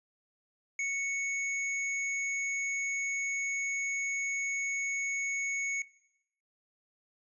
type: tone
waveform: square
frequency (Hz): 2215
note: C#7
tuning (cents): -2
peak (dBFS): -31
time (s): 0.79-5.82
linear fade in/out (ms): 2
effects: noise-tail reverb RT60 0.8 s tail -20 dB re dry + resampled to 22050 Hz